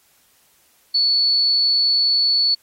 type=tone; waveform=sine; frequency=4435 Hz; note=C#8; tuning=in tune; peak=-14 dBFS; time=0.94-2.55 s; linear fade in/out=10 ms; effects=white hiss -58 dBFS RMS until 2.62 s + AAC 48 kbps